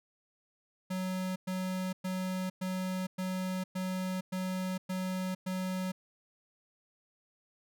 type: tone bursts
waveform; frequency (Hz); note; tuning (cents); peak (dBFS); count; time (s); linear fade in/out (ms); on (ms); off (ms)
square; 185.7; F#3; +7; -33; 9; 0.9-5.92; 10; 460; 110
effects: none